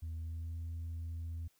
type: tone with pitch glide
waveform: sine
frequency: 81.1 to 82.76 Hz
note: E2 to E2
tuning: -28 to +7 cents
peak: -36 dBFS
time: 0.02-1.48 s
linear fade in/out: 10 ms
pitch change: +35 cents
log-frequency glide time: 0.21-0.55 s
effects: tanh soft clip ceiling -37 dBFS + white hiss -73 dBFS RMS until 1.59 s